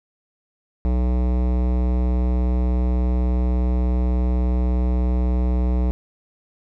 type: tone with hard clipping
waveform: sine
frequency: 61.74 Hz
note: B1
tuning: in tune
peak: -19 dBFS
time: 0.85-5.91 s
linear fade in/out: 0 ms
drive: 18 dB
effects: none